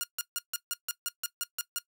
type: tone bursts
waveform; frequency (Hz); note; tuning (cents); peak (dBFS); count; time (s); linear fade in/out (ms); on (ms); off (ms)
5% pulse; 1420; F6; +28; -18; 11; 0.01-1.785; 0; 25; 150
effects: noise-tail reverb RT60 0.1 s tail -18 dB re dry